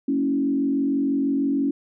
sine tone with frequency modulation, 277.2 Hz, C#4, in tune, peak -19 dBFS, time 0.08-1.71 s, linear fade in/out 5 ms, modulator 46.2 Hz, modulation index 0.79, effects none

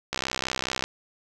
click train, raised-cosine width 0.2 ms, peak -9 dBFS, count 47, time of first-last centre 0.13-0.84 s, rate 64.8 Hz, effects none

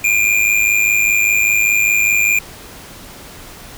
square tone with amplitude modulation, 2407 Hz, D7, 42 cents sharp, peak -9 dBFS, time 0.04-2.39 s, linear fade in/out 5 ms, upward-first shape sine, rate 105 Hz, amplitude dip 70%, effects pink hiss -36 dBFS RMS until 3.77 s

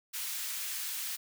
white high-pass noise, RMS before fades -37 dBFS, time 0.13-1.17 s, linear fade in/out 20 ms, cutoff 1600 Hz, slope 12 dB/octave, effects none

